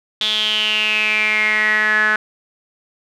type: tone with band-pass filter sweep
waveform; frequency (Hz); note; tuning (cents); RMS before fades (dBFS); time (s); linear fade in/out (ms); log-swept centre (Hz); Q
sawtooth; 214; A3; -48; -17; 0.21-2.16; 2; 3500 to 1600; 9.3
effects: none